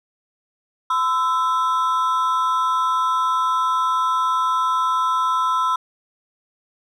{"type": "ring-modulated tone", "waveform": "triangle", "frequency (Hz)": 1169, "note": "D6", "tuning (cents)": -8, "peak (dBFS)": -12, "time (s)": [0.9, 5.76], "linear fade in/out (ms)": 5, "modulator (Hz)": 152, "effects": []}